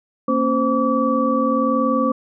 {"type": "tone cluster", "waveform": "sine", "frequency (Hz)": [232.4, 273.4, 520, 1149], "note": ["A#3", "C#4", "C5", "D6"], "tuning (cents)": [-5, -24, -11, -38], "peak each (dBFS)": -21, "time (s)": [0.28, 2.12], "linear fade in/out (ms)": 5, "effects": []}